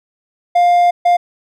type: tone bursts at uneven times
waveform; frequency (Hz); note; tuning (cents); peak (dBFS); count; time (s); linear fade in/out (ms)
triangle; 703; F5; +11; -6; 2; 0.55-0.91 / 1.05-1.17; 10
effects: none